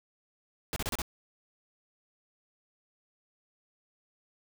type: noise bursts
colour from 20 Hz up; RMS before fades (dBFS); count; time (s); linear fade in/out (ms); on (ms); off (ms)
pink; -33; 5; 0.73-1.018; 0; 32; 32
effects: none